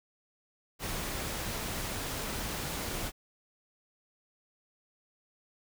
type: noise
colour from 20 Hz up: pink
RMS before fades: -36 dBFS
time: 0.79-3.12 s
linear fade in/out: 50 ms
effects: none